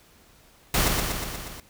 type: noise with echo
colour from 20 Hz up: pink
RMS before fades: -22 dBFS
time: 0.74-0.88 s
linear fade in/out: 2 ms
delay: 120 ms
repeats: 6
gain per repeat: -3 dB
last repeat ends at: 1.6 s
effects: pink hiss -56 dBFS RMS until 1.69 s